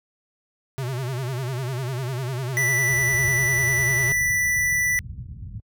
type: tone with vibrato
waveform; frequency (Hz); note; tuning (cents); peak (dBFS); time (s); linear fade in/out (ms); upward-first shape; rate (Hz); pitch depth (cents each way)
square; 127.8; C3; -40; -26; 0.78-4.12; 0; sine; 10; 120
type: tone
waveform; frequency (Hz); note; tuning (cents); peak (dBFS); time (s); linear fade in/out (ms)
square; 1975.5; B6; 0; -20; 2.57-4.99; 0
type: low-pass noise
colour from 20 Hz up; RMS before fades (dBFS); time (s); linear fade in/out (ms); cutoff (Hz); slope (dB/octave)
pink; -33; 2.9-5.6; 2; 140; 24
effects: high-pass 60 Hz 12 dB/octave